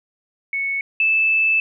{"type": "tone pair in turn", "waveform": "sine", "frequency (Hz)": [2211, 2629], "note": ["C#7", "E7"], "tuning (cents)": [-5, -5], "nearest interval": "minor third", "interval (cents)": 300, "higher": "second", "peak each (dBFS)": [-20, -14], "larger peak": "second", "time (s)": [[0.53, 0.81], [1, 1.6]], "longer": "second", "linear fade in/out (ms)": 2, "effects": []}